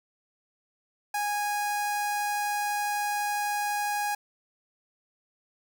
sawtooth tone with notch filter, 826 Hz, G#5, 10 cents flat, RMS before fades -29 dBFS, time 1.14-4.15 s, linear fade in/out 5 ms, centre 3500 Hz, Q 1.9, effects 10-bit

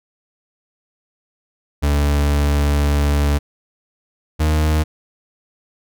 40% pulse tone pair in turn, 72.3 / 77.06 Hz, D2 / D#2, -27 / -16 cents, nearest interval minor second, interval 111 cents, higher second, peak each -13 dBFS, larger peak neither, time 1.82-3.39 / 4.39-4.84 s, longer first, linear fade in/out 20 ms, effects none

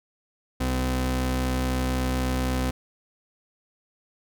sawtooth tone pair together, 63.9 / 127.8 Hz, C2 / C3, -40 / -40 cents, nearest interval octave, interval 1200 cents, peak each -21 dBFS, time 0.6-2.71 s, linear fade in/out 10 ms, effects none

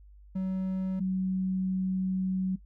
triangle / sine tone pair in turn, 188.3 / 187.45 Hz, F#3 / F#3, +31 / +23 cents, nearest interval unison, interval 8 cents, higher first, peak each -26 / -26 dBFS, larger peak neither, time 0.35-1 / 1-2.56 s, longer second, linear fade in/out 10 ms, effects noise-tail reverb RT60 0.1 s tail -18 dB re dry + added 50 Hz sine -50 dBFS peak until 2.65 s

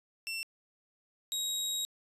25% pulse tone pair in turn, 2700 / 3803 Hz, E7 / A#7, +41 / +34 cents, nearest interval tritone, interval 593 cents, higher second, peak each -31 / -28 dBFS, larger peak second, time 0.27-0.43 / 1.32-1.85 s, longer second, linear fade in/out 0 ms, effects resampled to 32000 Hz

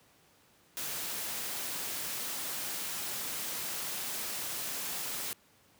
white noise, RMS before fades -37 dBFS, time 0.77-5.33 s, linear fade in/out 0 ms, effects pink hiss -64 dBFS RMS until 5.79 s + high-pass 100 Hz 12 dB/octave

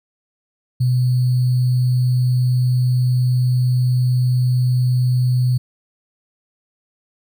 sine tone with sample-and-hold, 125.6 Hz, B2, 30 cents sharp, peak -13 dBFS, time 0.8-5.58 s, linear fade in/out 10 ms, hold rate 4410 Hz, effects none

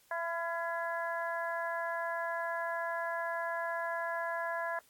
harmonic tone with a mistuned harmonic, 335.8 Hz, E4, 32 cents sharp, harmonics 2 / 3 / 4 / 5 / 6, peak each -37 / -38 / -45 / -38 / -51 dBFS, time 0.11-4.79 s, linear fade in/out 2 ms, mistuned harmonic 4, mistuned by +46 cents, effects white hiss -66 dBFS RMS until 4.89 s + AAC 64 kbps

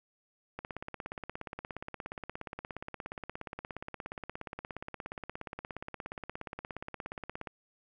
click train, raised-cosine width 0.5 ms, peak -24 dBFS, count 118, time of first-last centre 0.59-7.472 s, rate 17 Hz, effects none

